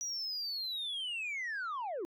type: linear sweep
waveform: sine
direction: down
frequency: 5850 to 315.4 Hz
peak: -33 dBFS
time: 0.01-2.05 s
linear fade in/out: 0 ms
effects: tanh soft clip ceiling -34 dBFS